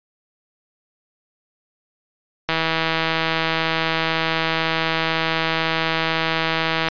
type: click train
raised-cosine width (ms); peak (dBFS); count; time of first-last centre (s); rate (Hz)
0.3; -4; 713; 2.49-6.885; 162
effects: resampled to 11025 Hz